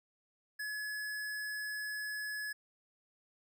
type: tone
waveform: square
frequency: 1700 Hz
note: G#6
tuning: 40 cents sharp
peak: -38 dBFS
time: 0.59-2.53 s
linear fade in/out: 10 ms
effects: none